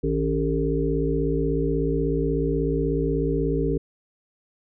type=harmonic tone with a mistuned harmonic; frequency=56.4 Hz; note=A1; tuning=44 cents sharp; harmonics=1 / 3 / 5 / 7 / 8; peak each=-27 / -27 / -27 / -27 / -27 dBFS; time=0.03-3.78 s; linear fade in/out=10 ms; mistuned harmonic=3; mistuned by=-140 cents; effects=none